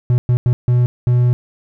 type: tone bursts at uneven times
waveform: triangle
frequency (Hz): 122.8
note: B2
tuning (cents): -9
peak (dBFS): -8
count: 5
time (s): 0.1-0.18 / 0.29-0.37 / 0.46-0.53 / 0.68-0.86 / 1.07-1.33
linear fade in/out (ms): 0
effects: none